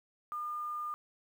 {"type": "tone with quantisation", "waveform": "sine", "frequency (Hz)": 1209, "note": "D6", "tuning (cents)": 50, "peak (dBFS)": -35, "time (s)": [0.32, 0.94], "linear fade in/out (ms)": 0, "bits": 10, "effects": []}